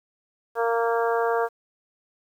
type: harmonic tone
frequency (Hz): 231.4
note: A#3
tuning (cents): -13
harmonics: 2 / 3 / 4 / 5 / 6 / 7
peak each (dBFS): -23 / -27 / -29 / -31 / -33 / -34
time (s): 0.55-1.49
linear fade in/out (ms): 50
effects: 9-bit